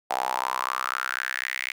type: tone with high-pass filter sweep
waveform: sawtooth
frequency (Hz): 64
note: C2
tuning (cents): -38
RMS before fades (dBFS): -29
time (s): 0.1-1.72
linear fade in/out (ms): 5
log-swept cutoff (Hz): 760 to 2200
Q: 5.6
effects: none